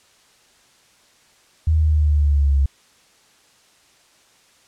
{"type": "exponential sweep", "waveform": "sine", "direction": "down", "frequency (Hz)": [79.9, 68.1], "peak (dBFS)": -13, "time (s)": [1.67, 2.66], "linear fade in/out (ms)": 5, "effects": ["white hiss -55 dBFS RMS until 4.67 s", "low-pass 8000 Hz 12 dB/octave"]}